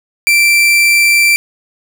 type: tone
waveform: 40% pulse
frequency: 2347 Hz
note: D7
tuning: 2 cents flat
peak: -6 dBFS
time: 0.27-1.36 s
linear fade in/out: 0 ms
effects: none